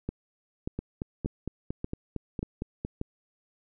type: two click trains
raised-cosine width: 3 ms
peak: -18 / -19 dBFS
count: 6 / 10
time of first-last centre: 0.09-3.014 / 0.79-2.849 s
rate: 1.71 / 4.37 Hz
effects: none